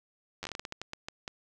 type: slowing click train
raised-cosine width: 0.2 ms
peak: -20 dBFS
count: 14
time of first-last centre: 0.43-1.279 s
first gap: 10 ms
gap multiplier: 1.28
effects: none